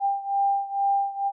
sine beating tone pair, 794 / 796.2 Hz, G5 / G5, +22 / +27 cents, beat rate 2.2 Hz, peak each -23 / -26 dBFS, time 0-1.32 s, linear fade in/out 50 ms, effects none

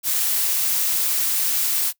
blue noise, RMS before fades -21 dBFS, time 0.03-1.93 s, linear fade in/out 50 ms, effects noise-tail reverb RT60 0.1 s tail -21 dB re dry

